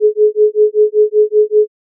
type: tone with tremolo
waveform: sine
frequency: 424.2 Hz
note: G#4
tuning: 37 cents sharp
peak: -4 dBFS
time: 0-1.68 s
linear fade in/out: 50 ms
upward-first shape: sine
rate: 5.2 Hz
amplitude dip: 100%
effects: none